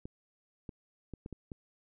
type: clicks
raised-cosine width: 3 ms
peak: -29 dBFS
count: 6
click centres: 0.055 / 0.692 / 1.137 / 1.261 / 1.327 / 1.518 s
effects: none